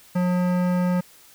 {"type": "tone with hard clipping", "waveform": "sine", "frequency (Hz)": 179.6, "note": "F3", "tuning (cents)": 49, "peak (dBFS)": -21, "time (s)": [0.15, 1.01], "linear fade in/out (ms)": 10, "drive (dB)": 16, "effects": ["white hiss -51 dBFS RMS until 1.34 s"]}